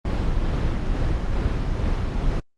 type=noise with tremolo; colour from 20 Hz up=brown; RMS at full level=-21 dBFS; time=0.05-2.4 s; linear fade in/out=2 ms; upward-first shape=sine; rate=2.3 Hz; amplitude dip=25%; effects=low-pass 5000 Hz 12 dB/octave + Opus 24 kbps